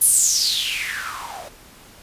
blue noise with band-pass filter sweep, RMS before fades -21 dBFS, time 0.01-1.49 s, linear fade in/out 10 ms, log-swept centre 11000 to 580 Hz, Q 7.2, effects pink hiss -46 dBFS RMS until 2.02 s + resampled to 32000 Hz

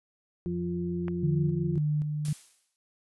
harmonic tone, 87.31 Hz, F2, in tune, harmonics 1 / 2 / 4, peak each -40 / -30 / -34 dBFS, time 0.46-1.78 s, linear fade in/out 0 ms
click, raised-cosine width 0.5 ms, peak -24 dBFS, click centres 1.082 s
sine tone with tremolo, 150 Hz, D3, 37 cents sharp, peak -24 dBFS, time 1.23-2.33 s, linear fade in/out 5 ms, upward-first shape square, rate 1.9 Hz, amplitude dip 40%
blue noise with exponential decay, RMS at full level -37 dBFS, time 2.25-2.76 s, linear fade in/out 0 ms, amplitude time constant 110 ms
effects resampled to 24000 Hz

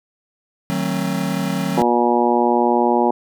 square chord, D# diminished seventh, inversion none, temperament just, 155.56 / 186.68 / 224 / 268.8 Hz, D#3 / F#3 / A3 / C4, 0 / +16 / +31 / +47 cents, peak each -27 / -23 / -28 / -26 dBFS, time 0.7-1.82 s, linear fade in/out 0 ms
harmonic tone, 120 Hz, B2, 49 cents flat, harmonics 2 / 3 / 4 / 5 / 6 / 7 / 8, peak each -20 / -19 / -23 / -24 / -23 / -19 / -23 dBFS, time 1.77-3.11 s, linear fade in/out 5 ms
effects none

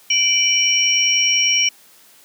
sine tone cluster, 2334 / 2980 / 5610 Hz, D7 / F#7 / F8, -11 / +12 / +7 cents, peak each -18 dBFS, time 0.1-1.69 s, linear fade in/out 5 ms, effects white hiss -49 dBFS RMS until 2.24 s + high-pass 150 Hz 12 dB/octave

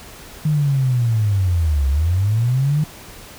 sine linear two-way sweep, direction down then up, 155.56 to 66 to 155.56 Hz, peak -14 dBFS, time 0.45-2.84 s, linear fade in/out 5 ms, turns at 1.88 s, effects pink hiss -39 dBFS RMS until 3.38 s

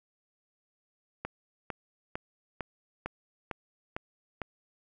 click train, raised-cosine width 0.5 ms, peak -19 dBFS, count 8, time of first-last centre 1.25-4.417 s, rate 2.21 Hz, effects none

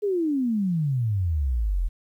sine exponential sweep, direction down, 426.5 to 39.28 Hz, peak -21 dBFS, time 0.02-1.89 s, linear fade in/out 20 ms, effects 10-bit

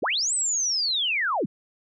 sine linear two-way sweep, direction up then down, 123.47 to 8220 to 123.47 Hz, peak -22 dBFS, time 0.02-1.46 s, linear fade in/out 10 ms, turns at 0.34 s, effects none

